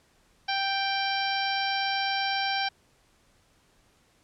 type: harmonic tone with a mistuned harmonic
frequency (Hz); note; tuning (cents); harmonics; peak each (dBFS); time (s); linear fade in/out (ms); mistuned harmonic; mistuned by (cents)
784; G5; 0; 1 / 2 / 3 / 4 / 5 / 6 / 7; -29 / -32 / -34 / -35 / -36 / -37 / -37; 0.48-2.69; 10; 5; +20
effects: pink hiss -64 dBFS RMS until 4.23 s + low-pass 10000 Hz 12 dB/octave